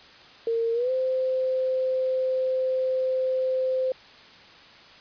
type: tone with pitch glide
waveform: sine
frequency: 459 to 518.2 Hz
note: A#4 to C5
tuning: -27 to -17 cents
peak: -22 dBFS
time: 0.47-3.92 s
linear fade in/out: 2 ms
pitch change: +210 cents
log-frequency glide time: 0.73-0.91 s
effects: white hiss -49 dBFS RMS until 5 s + resampled to 11025 Hz